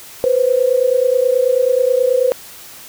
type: tone pair together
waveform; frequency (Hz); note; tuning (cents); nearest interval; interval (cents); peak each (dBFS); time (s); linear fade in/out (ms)
sine; 492.7 / 522; B4 / C5; -4 / -4; minor second; 100; -14; 0.24-2.32; 0
effects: white hiss -37 dBFS RMS until 2.88 s